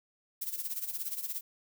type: noise with tremolo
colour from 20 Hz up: violet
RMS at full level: -34 dBFS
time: 0.41-1.41 s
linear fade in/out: 10 ms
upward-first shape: sine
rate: 17 Hz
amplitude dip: 75%
effects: none